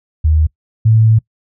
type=tone pair in turn; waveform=sine; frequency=77.8 / 111.05 Hz; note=D#2 / A2; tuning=0 / +16 cents; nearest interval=tritone; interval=616 cents; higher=second; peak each=-8 / -6 dBFS; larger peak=second; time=0.24-0.47 / 0.85-1.19 s; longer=second; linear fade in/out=10 ms; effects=noise-tail reverb RT60 0.1 s tail -23 dB re dry